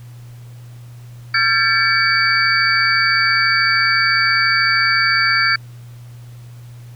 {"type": "tone cluster", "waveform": "sine", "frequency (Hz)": [1365, 1598, 1752, 2263, 4598], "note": ["F6", "G6", "A6", "C#7", "D8"], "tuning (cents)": [-40, 33, -8, 35, -37], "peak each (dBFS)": -19, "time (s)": [1.34, 5.56], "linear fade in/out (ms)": 5, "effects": ["added 120 Hz sine -34 dBFS peak until 6.95 s", "pink hiss -50 dBFS RMS until 6.95 s"]}